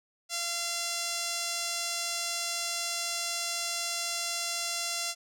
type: tone with band-pass filter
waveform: sawtooth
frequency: 686 Hz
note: F5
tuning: 31 cents flat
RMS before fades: -33 dBFS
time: 0.29-5.15 s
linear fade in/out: 50 ms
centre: 6300 Hz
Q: 1.3
effects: none